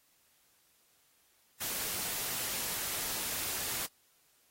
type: noise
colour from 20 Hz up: white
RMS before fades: -36 dBFS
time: 1.6-3.87 s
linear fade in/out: 20 ms
effects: white hiss -69 dBFS RMS until 4.5 s + AAC 48 kbps